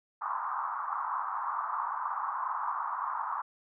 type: band-pass noise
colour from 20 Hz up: white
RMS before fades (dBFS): -34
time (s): 0.21-3.42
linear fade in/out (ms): 10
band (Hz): 910 to 1200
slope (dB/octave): 48
effects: none